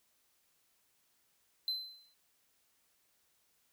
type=tone with exponential decay; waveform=triangle; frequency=4065 Hz; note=B7; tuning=49 cents sharp; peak=-29 dBFS; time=1.68-2.14 s; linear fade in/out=1 ms; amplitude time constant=99 ms; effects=white hiss -74 dBFS RMS until 3.72 s